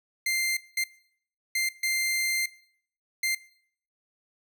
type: tone bursts at uneven times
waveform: sawtooth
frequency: 2093 Hz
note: C7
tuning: in tune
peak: -21 dBFS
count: 5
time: 0.26-0.57 / 0.77-0.84 / 1.55-1.69 / 1.83-2.46 / 3.23-3.35 s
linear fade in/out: 5 ms
effects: noise-tail reverb RT60 0.6 s tail -20 dB re dry